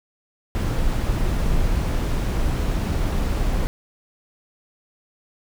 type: noise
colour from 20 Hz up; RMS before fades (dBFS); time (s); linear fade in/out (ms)
brown; -21; 0.55-3.67; 0
effects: none